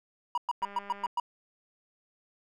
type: tone bursts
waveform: triangle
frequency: 963 Hz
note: B5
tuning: 44 cents flat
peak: -24 dBFS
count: 7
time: 0.35-1.199 s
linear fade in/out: 2 ms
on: 27 ms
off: 110 ms
type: click train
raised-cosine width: 0.5 ms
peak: -32 dBFS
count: 91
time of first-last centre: 0.62-1.068 s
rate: 201 Hz
effects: none